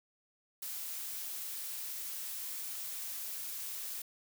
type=noise; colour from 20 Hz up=blue; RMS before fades=-41 dBFS; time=0.62-4.02 s; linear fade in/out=5 ms; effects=none